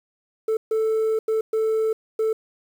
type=tone bursts at uneven times; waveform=sine; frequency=440.6 Hz; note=A4; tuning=2 cents sharp; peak=-16 dBFS; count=5; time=0.48-0.57 / 0.71-1.19 / 1.28-1.41 / 1.53-1.93 / 2.19-2.33 s; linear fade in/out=5 ms; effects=tanh soft clip ceiling -18 dBFS + 8-bit